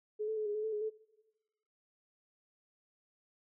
sine tone with pitch steps, 425.3 / 438.6 / 429 / 414.6 / 427.5 / 439.4 / 420.2 / 436.2 Hz, G#4 / A4 / A4 / G#4 / A4 / A4 / G#4 / A4, +41 / -6 / -44 / -3 / -50 / -2 / +20 / -15 cents, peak -33 dBFS, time 0.19-0.902 s, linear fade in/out 20 ms, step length 89 ms, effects noise-tail reverb RT60 1.0 s tail -19 dB re dry

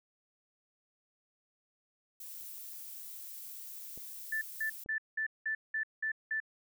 violet noise, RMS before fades -46 dBFS, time 2.2-4.84 s, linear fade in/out 5 ms
clicks, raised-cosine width 2 ms, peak -38 / -37 dBFS, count 2, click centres 3.976 / 4.861 s
sine tone bursts, 1760 Hz, A6, in tune, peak -31 dBFS, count 8, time 4.32-6.402 s, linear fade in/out 5 ms, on 94 ms, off 190 ms
effects none

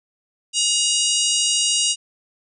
harmonic tone, 953 Hz, A#5, 38 cents sharp, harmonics 3 / 4 / 5 / 6 / 7 / 8 / 9 / 10, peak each -21 / -27 / -26 / -26 / -25 / -26 / -27 / -32 dBFS, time 0.53-1.96 s, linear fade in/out 50 ms, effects none

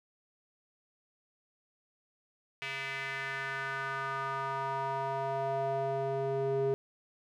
square tone with band-pass filter sweep, 135.9 Hz, C#3, 34 cents flat, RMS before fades -34 dBFS, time 2.62-6.74 s, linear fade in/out 0 ms, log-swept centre 2400 to 430 Hz, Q 3.1, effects none

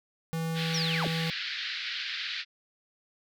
square tone, 163.3 Hz, E3, 16 cents flat, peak -30 dBFS, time 0.33-1.3 s, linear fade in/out 0 ms
white band-pass noise, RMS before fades -35 dBFS, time 0.54-2.45 s, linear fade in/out 50 ms, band 1500 to 4500 Hz, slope 48 dB/octave
sine linear sweep, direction down, 5910 to 51.91 Hz, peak -30 dBFS, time 0.74-1.08 s, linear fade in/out 5 ms
effects none

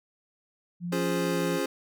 sine tone with pitch glide, 174.61 to 171.81 Hz, F3 to F3, 0 to -28 cents, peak -30 dBFS, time 0.8-1.6 s, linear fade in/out 50 ms, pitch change -28 cents, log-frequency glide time 1.19-1.45 s
square chord, Db major seventh, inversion none, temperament equal, 277.2 / 349.2 / 415.3 / 523.3 Hz, Db4 / F4 / Ab4 / C5, 0 / 0 / 0 / 0 cents, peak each -33 dBFS, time 0.92-1.66 s, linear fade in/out 5 ms
effects none

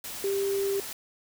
sine tone in noise, 395 Hz, G4, 13 cents sharp, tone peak -25 dBFS, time 0.24-0.8 s, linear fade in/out 2 ms, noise white, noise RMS -38 dBFS, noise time 0.04-0.93 s, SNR +10 dB, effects none

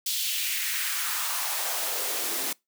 white noise with high-pass filter sweep, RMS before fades -29 dBFS, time 0.06-2.53 s, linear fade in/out 5 ms, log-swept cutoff 3800 to 270 Hz, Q 2.1, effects noise-tail reverb RT60 0.2 s tail -25 dB re dry

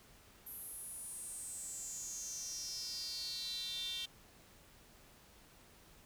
square tone with high-pass filter sweep, 210 Hz, G#3, 19 cents sharp, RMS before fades -44 dBFS, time 0.46-4.06 s, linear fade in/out 10 ms, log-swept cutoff 12000 to 3300 Hz, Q 9.3, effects pink hiss -62 dBFS RMS until 6.05 s

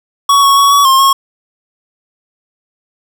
square tone with pitch steps, 1121 / 1107 / 1119 / 1131 / 1066 / 1089 Hz, C#6 / C#6 / C#6 / C#6 / C6 / C#6, +19 / -3 / +16 / +34 / +32 / -31 cents, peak -6 dBFS, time 0.29-1.13 s, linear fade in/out 5 ms, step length 140 ms, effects none

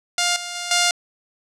5% pulse tone with level steps, 704 Hz, F5, 14 cents sharp, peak -6 / -17 / -15 / -4 dBFS, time 0.18-0.91 s, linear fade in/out 2 ms, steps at 0.36 / 0.55 / 0.71 s, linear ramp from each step 2 ms, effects low-pass 9000 Hz 12 dB/octave

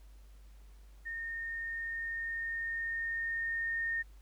sine tone with level ramp, 1834 Hz, A#6, 29 cents flat, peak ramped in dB -37 to -31 dBFS, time 1.05-4.03 s, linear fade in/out 20 ms, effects added 50 Hz sine -52 dBFS peak until 4.21 s + pink hiss -68 dBFS RMS until 4.21 s

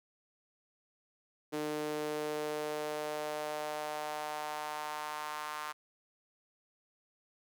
sawtooth tone with high-pass filter sweep, 151.2 Hz, D#3, 49 cents flat, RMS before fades -38 dBFS, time 1.52-5.73 s, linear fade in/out 20 ms, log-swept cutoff 360 to 1100 Hz, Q 2.7, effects none

